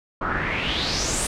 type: noise with low-pass filter sweep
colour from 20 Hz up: pink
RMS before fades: -25 dBFS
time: 0.21-1.27 s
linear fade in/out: 5 ms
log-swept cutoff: 1200 to 9600 Hz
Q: 4.5
effects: none